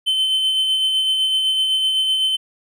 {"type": "tone with tremolo", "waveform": "triangle", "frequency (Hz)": 3070, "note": "G7", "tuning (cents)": -37, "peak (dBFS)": -13, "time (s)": [0.06, 2.37], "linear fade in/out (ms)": 20, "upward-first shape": "sine", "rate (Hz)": 7.9, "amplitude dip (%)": 30, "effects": []}